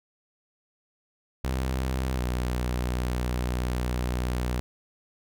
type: tone pair in turn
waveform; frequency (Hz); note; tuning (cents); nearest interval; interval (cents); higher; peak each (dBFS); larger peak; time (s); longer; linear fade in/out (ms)
sawtooth; 64.7 / 61.59; C2 / B1; -19 / -4; minor second; 85; first; -22; neither; 1.44-2.15 / 2.15-4.6; second; 0
effects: none